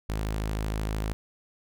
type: tone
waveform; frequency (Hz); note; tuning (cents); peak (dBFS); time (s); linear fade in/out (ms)
sawtooth; 53.1; G#1; +39; -24; 0.09-1.13; 0
effects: none